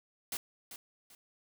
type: noise with echo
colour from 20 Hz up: white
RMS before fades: -37 dBFS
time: 0.32-0.37 s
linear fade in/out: 2 ms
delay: 390 ms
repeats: 2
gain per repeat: -10 dB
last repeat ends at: 1.15 s
effects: none